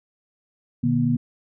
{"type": "tone cluster", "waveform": "sine", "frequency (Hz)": [122.8, 151.7, 239.9], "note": ["B2", "D#3", "A#3"], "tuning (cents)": [-9, -44, 50], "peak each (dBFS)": [-24, -24, -20], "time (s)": [0.83, 1.17], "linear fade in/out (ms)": 10, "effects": []}